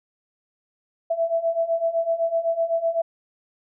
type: beating tone pair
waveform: sine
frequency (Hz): 659.3 / 667.2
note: E5 / E5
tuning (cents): 0 / +21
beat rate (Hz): 7.9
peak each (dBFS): -25 / -22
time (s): 1.1-3.02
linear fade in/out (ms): 10
effects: none